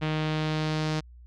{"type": "tone with low-pass filter sweep", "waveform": "sawtooth", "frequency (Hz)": 155.2, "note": "D#3", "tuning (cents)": -4, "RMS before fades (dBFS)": -28, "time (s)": [0.01, 1.01], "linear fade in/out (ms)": 20, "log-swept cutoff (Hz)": [3100, 5200], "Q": 1.7, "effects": ["added 60 Hz sine -46 dBFS peak until 1.26 s"]}